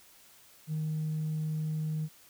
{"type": "tone with tanh clipping", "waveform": "triangle", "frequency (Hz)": 155.56, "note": "D#3", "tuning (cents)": 0, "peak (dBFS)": -30, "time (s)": [0.67, 2.09], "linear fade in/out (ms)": 50, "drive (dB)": 5, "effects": ["white hiss -58 dBFS RMS until 2.29 s"]}